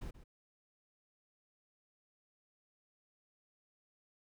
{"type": "noise with echo", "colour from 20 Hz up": "brown", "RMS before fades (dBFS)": -43, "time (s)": [0.01, 0.11], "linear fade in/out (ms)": 10, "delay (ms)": 130, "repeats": 1, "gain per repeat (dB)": -13, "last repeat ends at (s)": 0.24, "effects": []}